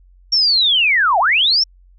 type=linear two-way sweep; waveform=sine; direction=down then up; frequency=5580 to 650 to 5580 Hz; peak=-11 dBFS; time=0.32-1.64 s; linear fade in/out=10 ms; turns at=1.19 s; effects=added 45 Hz sine -45 dBFS peak until 1.98 s